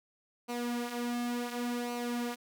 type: tone with flanger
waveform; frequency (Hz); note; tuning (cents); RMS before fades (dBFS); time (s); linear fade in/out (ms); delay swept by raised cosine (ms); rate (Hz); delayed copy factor
sawtooth; 241.1; B3; -41; -35; 0.48-2.36; 20; 0.57 to 6.27; 0.69; -0.6
effects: none